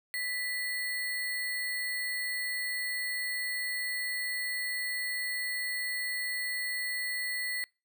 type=tone with sample-and-hold; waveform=sine; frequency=1975.5 Hz; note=B6; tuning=in tune; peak=-31 dBFS; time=0.14-7.64 s; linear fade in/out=0 ms; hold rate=6300 Hz; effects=noise-tail reverb RT60 0.3 s tail -26 dB re dry